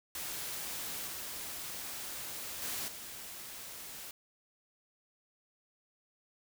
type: noise with level steps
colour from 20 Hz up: white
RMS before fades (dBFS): -40 / -42 / -38 / -46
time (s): 0.15-4.11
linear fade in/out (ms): 2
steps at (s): 1.07 / 2.62 / 2.88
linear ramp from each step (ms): 2
effects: none